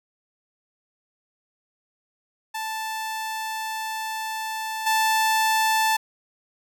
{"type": "tone with level steps", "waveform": "sawtooth", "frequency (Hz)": 880, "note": "A5", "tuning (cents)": 0, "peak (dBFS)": [-24, -15], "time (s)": [2.54, 5.97], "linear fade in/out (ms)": 10, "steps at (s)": 4.86, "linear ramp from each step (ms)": 10, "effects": []}